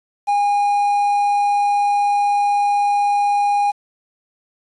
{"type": "tone with quantisation", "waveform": "triangle", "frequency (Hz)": 816, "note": "G#5", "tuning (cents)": -31, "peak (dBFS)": -12, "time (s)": [0.27, 3.72], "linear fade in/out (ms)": 20, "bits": 7, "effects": ["resampled to 24000 Hz"]}